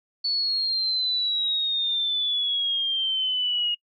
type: exponential sweep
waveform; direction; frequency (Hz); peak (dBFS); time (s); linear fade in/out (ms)
sine; down; 4455 to 2867; -22; 0.24-3.75; 10
effects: noise-tail reverb RT60 0.1 s tail -26 dB re dry